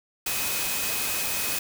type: tone in noise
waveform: sine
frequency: 2525 Hz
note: D#7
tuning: 25 cents sharp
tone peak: -35 dBFS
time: 0.26-1.59 s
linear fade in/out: 5 ms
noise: white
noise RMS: -28 dBFS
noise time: 0.26-1.59 s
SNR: -10 dB
effects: none